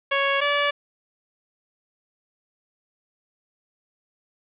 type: tone pair in turn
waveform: 10% pulse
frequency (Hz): 554.4 / 576.3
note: C#5 / D5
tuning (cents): 0 / -33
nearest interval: minor second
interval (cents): 67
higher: second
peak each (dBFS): -11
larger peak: neither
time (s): 0.11-0.41 / 0.41-0.71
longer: neither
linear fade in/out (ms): 10
effects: resampled to 8000 Hz + 8-bit